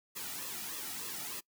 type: noise with flanger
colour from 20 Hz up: white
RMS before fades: -41 dBFS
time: 0.15-1.41 s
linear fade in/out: 20 ms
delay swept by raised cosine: 1.3 to 1.93 ms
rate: 3.3 Hz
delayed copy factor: -0.7
effects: noise-tail reverb RT60 0.1 s tail -23 dB re dry